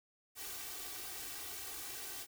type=noise with comb filter; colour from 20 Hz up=white; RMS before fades=-45 dBFS; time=0.35-2.27 s; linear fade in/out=50 ms; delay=2.6 ms; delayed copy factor=+0.95; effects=none